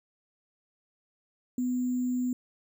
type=tone with sample-and-hold; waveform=sine; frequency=250 Hz; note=B3; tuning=21 cents sharp; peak=-26 dBFS; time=1.58-2.33 s; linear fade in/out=2 ms; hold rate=7350 Hz; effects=none